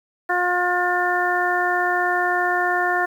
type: harmonic tone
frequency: 356.9 Hz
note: F4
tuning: 38 cents sharp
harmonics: 1 / 2 / 3 / 4 / 5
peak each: -26 / -22 / -27 / -25 / -23 dBFS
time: 0.29-3.06 s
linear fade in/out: 10 ms
effects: 8-bit